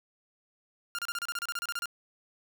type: tone bursts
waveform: sawtooth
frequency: 1400 Hz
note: F6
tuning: 4 cents sharp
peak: -28 dBFS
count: 14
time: 0.95-1.857 s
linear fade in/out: 0 ms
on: 36 ms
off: 31 ms
effects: none